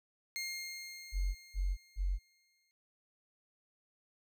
20% pulse tone with exponential decay, 2127 Hz, C7, 28 cents sharp, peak -31 dBFS, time 0.36-2.71 s, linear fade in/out 0 ms, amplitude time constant 510 ms
sine tone bursts, 45.83 Hz, F#1, 16 cents flat, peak -30 dBFS, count 3, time 1.12-2.19 s, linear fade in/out 50 ms, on 230 ms, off 190 ms
effects none

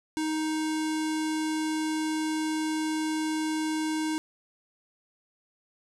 square tone with low-pass filter, 312.5 Hz, D#4, 8 cents sharp, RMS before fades -29 dBFS, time 0.17-4.18 s, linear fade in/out 0 ms, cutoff 8700 Hz, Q 1.5, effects none

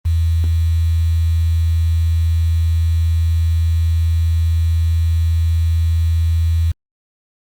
sine tone with quantisation, 82.41 Hz, E2, in tune, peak -12 dBFS, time 0.05-6.72 s, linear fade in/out 10 ms, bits 6, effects Opus 32 kbps

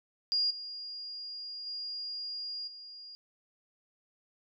sine tone with level steps, 4836 Hz, D8, 50 cents sharp, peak -26 / -39 / -36 / -45 dBFS, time 0.32-3.15 s, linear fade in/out 0 ms, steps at 0.5 / 1.66 / 2.67 s, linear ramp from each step 10 ms, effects none

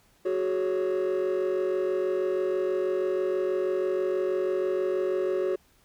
triangle chord, F# suspended second, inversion none, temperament just, 370 / 416.2 / 555 Hz, F#4 / G#4 / C#5, 0 / +4 / +2 cents, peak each -23 / -28 / -28 dBFS, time 0.25-5.56 s, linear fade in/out 10 ms, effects tanh soft clip ceiling -19 dBFS + pink hiss -63 dBFS RMS until 5.84 s

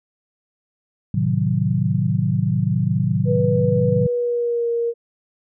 sine chord, A diminished seventh, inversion none, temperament equal, 110 / 130.81 / 155.56 / 185 Hz, A2 / C3 / Eb3 / Gb3, 0 / 0 / 0 / 0 cents, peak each -22 dBFS, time 1.14-4.07 s, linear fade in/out 5 ms
sine tone with pitch glide, 490 to 468.4 Hz, B4 to A#4, -14 to +8 cents, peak -18 dBFS, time 3.25-4.94 s, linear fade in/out 50 ms, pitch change -78 cents, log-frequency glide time 3.98-4.69 s
effects none

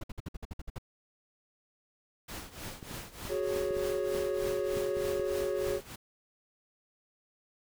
brown noise bursts, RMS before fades -38 dBFS, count 10, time 0.01-0.784 s, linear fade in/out 5 ms, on 27 ms, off 56 ms
pink noise with tremolo, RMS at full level -40 dBFS, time 2.28-5.96 s, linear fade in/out 10 ms, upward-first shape triangle, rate 3.3 Hz, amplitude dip 85%
clicks, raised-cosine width 3 ms, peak -30 dBFS, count 11, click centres 2.828 / 2.912 / 3.253 / 3.562 / 3.708 / 3.768 / 4.148 / 4.771 / 4.969 / 5.05 / 5.197 s
triangle chord, F# suspended second, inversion none, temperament equal, 370 / 415.3 / 554.4 Hz, F#4 / G#4 / C#5, 0 / 0 / 0 cents, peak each -32 dBFS, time 3.28-5.81 s, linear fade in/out 50 ms
effects none

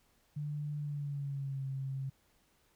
sine tone with pitch glide, 147.8 to 134.75 Hz, D3 to C#3, +11 to -49 cents, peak -35 dBFS, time 0.36-2.1 s, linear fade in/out 10 ms, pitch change -160 cents, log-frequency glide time 0.78-1.65 s, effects pink hiss -71 dBFS RMS until 2.75 s

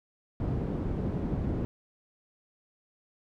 white low-pass noise, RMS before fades -31 dBFS, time 0.4-1.65 s, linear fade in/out 0 ms, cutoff 230 Hz, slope 12 dB/octave, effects none

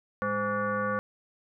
sine tone with frequency modulation, 830.6 Hz, G#5, in tune, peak -26 dBFS, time 0.22-0.99 s, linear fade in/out 0 ms, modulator 313 Hz, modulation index 2.2, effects none

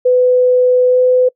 sine tone with pitch glide, 501 to 504.8 Hz, B4 to B4, +25 to +38 cents, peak -7 dBFS, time 0.05-1.29 s, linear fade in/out 10 ms, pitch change +13 cents, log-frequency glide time 0.88-0.99 s, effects noise-tail reverb RT60 0.1 s tail -25 dB re dry

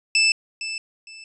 25% pulse tone with echo, 2637 Hz, E7, in tune, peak -11 dBFS, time 0.15-0.32 s, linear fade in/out 2 ms, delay 460 ms, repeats 2, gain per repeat -12 dB, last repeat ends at 1.24 s, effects resampled to 24000 Hz

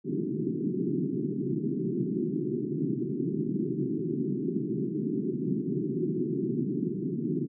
white band-pass noise, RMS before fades -30 dBFS, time 0.04-7.48 s, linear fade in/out 50 ms, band 130 to 390 Hz, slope 96 dB/octave, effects none

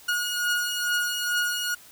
sawtooth beating tone pair, 1441 / 1443.3 Hz, F#6 / F#6, -46 / -43 cents, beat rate 2.3 Hz, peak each -26 / -22 dBFS, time 0.08-1.75 s, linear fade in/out 10 ms, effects white hiss -50 dBFS RMS until 1.91 s

